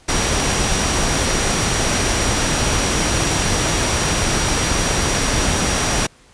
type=tone in noise; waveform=sine; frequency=5740 Hz; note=F8; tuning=47 cents sharp; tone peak=-27 dBFS; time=0.08-6.07 s; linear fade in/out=10 ms; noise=pink; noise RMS=-18 dBFS; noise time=0.08-6.07 s; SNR=-12 dB; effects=pink hiss -50 dBFS RMS until 6.33 s + resampled to 22050 Hz